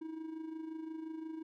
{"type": "tone with amplitude modulation", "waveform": "triangle", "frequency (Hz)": 319.4, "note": "D#4", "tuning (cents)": 45, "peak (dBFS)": -36, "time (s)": [0.01, 1.43], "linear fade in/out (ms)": 10, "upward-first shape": "sine", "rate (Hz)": 25.7, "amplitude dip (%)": 60, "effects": []}